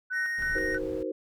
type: tone with tremolo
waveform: sine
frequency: 1500 Hz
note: F#6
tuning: 23 cents sharp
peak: -29 dBFS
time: 0.1-0.79 s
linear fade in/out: 20 ms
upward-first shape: square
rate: 3.1 Hz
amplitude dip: 75%
type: tone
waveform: triangle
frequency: 1864.7 Hz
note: A#6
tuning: in tune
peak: -27 dBFS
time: 0.12-0.78 s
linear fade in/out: 50 ms
type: noise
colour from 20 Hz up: brown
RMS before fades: -41 dBFS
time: 0.38-1.03 s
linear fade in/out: 5 ms
type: chord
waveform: sine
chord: C half-diminished seventh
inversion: first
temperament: just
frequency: 314 / 376.7 / 470.9 / 523.3 Hz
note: Eb4 / Gb4 / Bb4 / C5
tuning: +16 / +31 / +18 / 0 cents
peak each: -35 dBFS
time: 0.55-1.12 s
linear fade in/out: 5 ms
effects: none